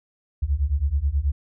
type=beating tone pair; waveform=sine; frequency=66.1 / 75.4 Hz; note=C2 / D2; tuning=+18 / +46 cents; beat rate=9.3 Hz; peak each=-23 / -22 dBFS; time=0.42-1.32 s; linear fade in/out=10 ms; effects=none